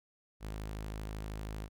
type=tone; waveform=sawtooth; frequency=52.8 Hz; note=G#1; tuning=29 cents sharp; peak=-35 dBFS; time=0.4-1.69 s; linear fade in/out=50 ms; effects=none